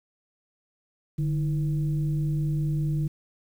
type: tone with frequency modulation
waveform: sine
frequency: 150 Hz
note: D3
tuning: 37 cents sharp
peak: -23 dBFS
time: 1.18-3.08 s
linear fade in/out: 10 ms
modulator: 175 Hz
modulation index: 0.42
effects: 9-bit